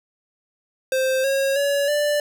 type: tone with pitch steps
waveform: square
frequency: 523.3 / 544.3 / 566.1 / 588.7 Hz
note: C5 / C#5 / C#5 / D5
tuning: 0 / -32 / +36 / +4 cents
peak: -19 dBFS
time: 0.92-2.2 s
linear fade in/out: 2 ms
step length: 320 ms
effects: none